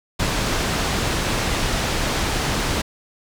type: low-pass noise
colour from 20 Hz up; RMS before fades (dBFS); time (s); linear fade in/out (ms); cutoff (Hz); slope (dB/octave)
pink; -22; 0.19-2.82; 10; 7100; 12
effects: none